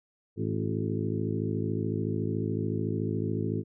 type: harmonic tone with a mistuned harmonic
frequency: 53.8 Hz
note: A1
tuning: 38 cents flat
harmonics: 2 / 3 / 4 / 5 / 6 / 7 / 8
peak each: -32 / -34 / -35 / -36 / -37 / -37 / -38 dBFS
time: 0.36-3.64 s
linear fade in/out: 50 ms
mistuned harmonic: 6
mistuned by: +50 cents
effects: none